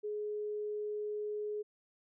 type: tone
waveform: sine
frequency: 420 Hz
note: G#4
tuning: 19 cents sharp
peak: -35 dBFS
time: 0.03-1.63 s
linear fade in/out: 20 ms
effects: none